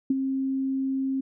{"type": "tone with ADSR envelope", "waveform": "sine", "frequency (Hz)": 267.3, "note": "C4", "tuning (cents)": 37, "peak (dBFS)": -17, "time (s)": [0.1, 1.21], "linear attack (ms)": 5, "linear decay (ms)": 27, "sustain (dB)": -7, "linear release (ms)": 10, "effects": []}